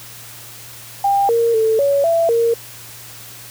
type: tone with pitch steps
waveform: sine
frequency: 797 / 464.1 / 442.6 / 562 / 668 / 463.6 Hz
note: G5 / A#4 / A4 / C#5 / E5 / A#4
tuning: +28 / -8 / +10 / +24 / +23 / -10 cents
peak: -12 dBFS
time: 1.04-2.54 s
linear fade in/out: 5 ms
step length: 250 ms
effects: added 117 Hz sine -44 dBFS peak until 3.5 s + white hiss -37 dBFS RMS until 3.5 s